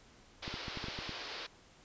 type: band-pass noise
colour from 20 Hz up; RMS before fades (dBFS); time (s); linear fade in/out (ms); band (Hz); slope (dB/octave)
white; -44; 0.42-1.47; 10; 290 to 5000; 48
type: clicks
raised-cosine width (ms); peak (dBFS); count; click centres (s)
3; -29; 8; 0.479 / 0.541 / 0.682 / 0.773 / 0.842 / 0.884 / 0.989 / 1.093
effects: pink hiss -61 dBFS RMS until 1.84 s + resampled to 16000 Hz